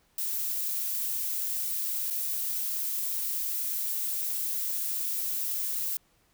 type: noise with dropouts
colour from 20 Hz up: violet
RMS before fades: -31 dBFS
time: 0.18-5.97 s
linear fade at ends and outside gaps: 2 ms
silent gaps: 2.102-2.107 s
effects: pink hiss -67 dBFS RMS until 6.33 s